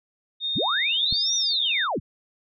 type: tone with pitch glide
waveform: sine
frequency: 3678 to 3648 Hz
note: A#7 to A#7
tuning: -24 to -38 cents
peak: -24 dBFS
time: 0.4-1.88 s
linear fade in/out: 50 ms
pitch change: -14 cents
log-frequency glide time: 0.79-0.91 s
type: linear two-way sweep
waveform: sine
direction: up then down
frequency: 38.89 to 5950 to 38.89 Hz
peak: -23 dBFS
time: 0.55-2 s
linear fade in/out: 20 ms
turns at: 1.35 s
type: click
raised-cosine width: 5 ms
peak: -20 dBFS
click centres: 1.126 s
effects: none